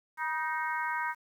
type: harmonic tone with a mistuned harmonic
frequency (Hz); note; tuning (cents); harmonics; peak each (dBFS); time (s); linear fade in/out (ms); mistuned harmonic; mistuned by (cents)
311.1; D#4; 0; 3 / 4 / 5 / 6 / 7; -33 / -39 / -35 / -39 / -41; 0.17-1.15; 50; 3; +42
effects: 10-bit